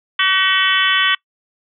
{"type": "harmonic tone with a mistuned harmonic", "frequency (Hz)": 380, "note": "F#4", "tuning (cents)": 46, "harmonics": [3, 4, 5, 6, 7, 8, 9], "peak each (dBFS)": [-20, -20, -19, -23, -24, -18, -22], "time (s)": [0.19, 1.15], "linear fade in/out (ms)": 5, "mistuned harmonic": 6, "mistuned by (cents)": -35, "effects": ["noise-tail reverb RT60 0.1 s tail -24 dB re dry"]}